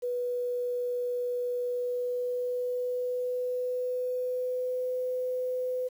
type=tone with pitch glide; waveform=sine; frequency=490.6 to 504.7 Hz; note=B4 to B4; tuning=-12 to +38 cents; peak=-28 dBFS; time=0.02-5.89 s; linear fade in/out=20 ms; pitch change=+50 cents; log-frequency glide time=1.56-4.99 s; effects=9-bit